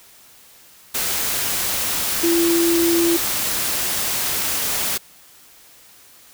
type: tone in noise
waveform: sine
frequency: 337.8 Hz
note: E4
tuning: 42 cents sharp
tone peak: -15 dBFS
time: 2.23-3.17 s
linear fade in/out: 10 ms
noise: white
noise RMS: -22 dBFS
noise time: 0.94-4.98 s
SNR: +4 dB
effects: white hiss -48 dBFS RMS until 6.33 s